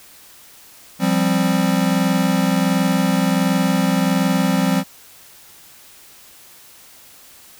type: chord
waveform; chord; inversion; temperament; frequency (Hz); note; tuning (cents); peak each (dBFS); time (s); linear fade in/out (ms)
square; F suspended second; none; equal; 174.61 / 196 / 261.6; F3 / G3 / C4; 0 / 0 / 0; -20 / -20 / -21; 0.99-4.84; 50
effects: white hiss -45 dBFS RMS until 7.59 s